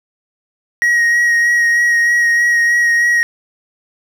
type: tone with vibrato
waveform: triangle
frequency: 1891 Hz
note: A#6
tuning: 24 cents sharp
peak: -8 dBFS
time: 0.82-3.23 s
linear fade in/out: 0 ms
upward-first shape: sine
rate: 3.2 Hz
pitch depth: 17 cents each way
effects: none